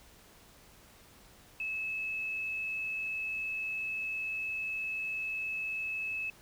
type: tone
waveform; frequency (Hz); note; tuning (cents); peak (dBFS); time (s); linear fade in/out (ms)
sine; 2597; E7; -26; -33; 1.6-6.3; 2
effects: pink hiss -58 dBFS RMS until 6.41 s